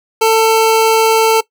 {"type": "tone", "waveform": "25% pulse", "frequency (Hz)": 445.9, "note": "A4", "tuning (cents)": 23, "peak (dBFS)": -4, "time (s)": [0.21, 1.41], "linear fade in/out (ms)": 10, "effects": ["noise-tail reverb RT60 0.1 s tail -20 dB re dry"]}